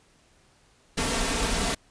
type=noise with comb filter; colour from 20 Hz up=pink; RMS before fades=-26 dBFS; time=0.97-1.75 s; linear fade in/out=10 ms; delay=4.4 ms; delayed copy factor=+0.6; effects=pink hiss -61 dBFS RMS until 1.9 s + resampled to 22050 Hz